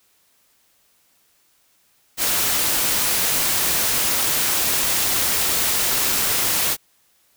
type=noise; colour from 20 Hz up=white; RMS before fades=-20 dBFS; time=2.17-6.77 s; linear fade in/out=50 ms; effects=white hiss -61 dBFS RMS until 7.36 s